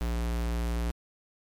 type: tone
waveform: square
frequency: 58.27 Hz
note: A#1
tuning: in tune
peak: -28 dBFS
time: 0.01-0.91 s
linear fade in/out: 0 ms
effects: MP3 96 kbps